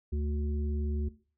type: harmonic tone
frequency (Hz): 73.42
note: D2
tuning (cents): 0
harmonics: 1 / 3 / 5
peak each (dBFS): -29 / -40 / -41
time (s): 0.12-1.09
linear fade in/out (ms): 10
effects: noise-tail reverb RT60 0.4 s tail -17 dB re dry